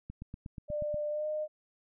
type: click train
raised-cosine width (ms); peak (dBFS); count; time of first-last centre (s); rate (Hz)
5; -29; 8; 0.1-0.943; 8.3
type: tone with pitch glide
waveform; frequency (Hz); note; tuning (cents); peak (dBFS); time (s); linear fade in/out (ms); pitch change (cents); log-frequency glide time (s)
sine; 596 to 611; D5 to D#5; +25 to -32; -31; 0.68-1.48; 50; +43; 1.1-1.27
effects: none